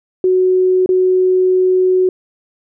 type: tone with dropouts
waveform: sine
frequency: 370 Hz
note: F#4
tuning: in tune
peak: -9 dBFS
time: 0.24-2.09 s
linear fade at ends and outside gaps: 2 ms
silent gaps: 0.861-0.89 s
effects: none